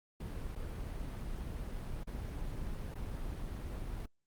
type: noise with dropouts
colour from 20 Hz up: brown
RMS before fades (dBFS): -40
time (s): 0.2-4.06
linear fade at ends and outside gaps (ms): 5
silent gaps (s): 0.553-0.559 / 2.035-2.071 / 2.943-2.954
effects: Opus 32 kbps